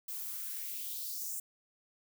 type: noise with high-pass filter sweep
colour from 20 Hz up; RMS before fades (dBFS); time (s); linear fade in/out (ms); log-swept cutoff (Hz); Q
violet; -40; 0.08-1.4; 5; 720 to 7800; 2.7
effects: none